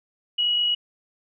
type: tone with amplitude modulation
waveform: sine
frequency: 2913 Hz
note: F#7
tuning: 28 cents flat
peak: -18 dBFS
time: 0.38-0.75 s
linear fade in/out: 10 ms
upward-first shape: sine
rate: 47.7 Hz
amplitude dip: 25%
effects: none